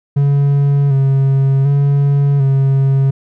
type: tone with vibrato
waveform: triangle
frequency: 138.59 Hz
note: C#3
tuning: in tune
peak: -7 dBFS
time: 0.16-3.11 s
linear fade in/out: 10 ms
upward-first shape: square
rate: 0.67 Hz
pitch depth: 34 cents each way
effects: none